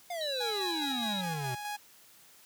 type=exponential sweep; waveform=square; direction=down; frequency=720 to 122 Hz; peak=-35 dBFS; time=0.1-1.55 s; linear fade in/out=5 ms
type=tone with pitch glide; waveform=sine; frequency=3945 to 3839 Hz; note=B7 to B7; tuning=-3 to -50 cents; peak=-34 dBFS; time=0.21-1.21 s; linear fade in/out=2 ms; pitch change=-47 cents; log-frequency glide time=0.74-0.92 s
type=tone with tremolo; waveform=sawtooth; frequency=830.6 Hz; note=G#5; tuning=in tune; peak=-31 dBFS; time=0.4-1.77 s; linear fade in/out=10 ms; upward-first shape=square; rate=4.8 Hz; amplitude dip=35%
effects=white hiss -58 dBFS RMS until 2.45 s + high-pass 80 Hz 12 dB/octave